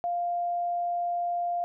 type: tone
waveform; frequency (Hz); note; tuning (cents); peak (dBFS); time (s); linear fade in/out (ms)
sine; 698.5; F5; 0; -26; 0.04-1.64; 0
effects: none